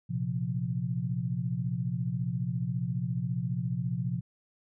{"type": "chord", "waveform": "sine", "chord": "Bb suspended second", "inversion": "none", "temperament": "just", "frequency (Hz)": [116.54, 131.11, 174.81], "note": ["Bb2", "C3", "F3"], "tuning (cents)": [0, 4, 2], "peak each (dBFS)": [-34, -32, -33], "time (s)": [0.09, 4.21], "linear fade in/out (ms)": 20, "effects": []}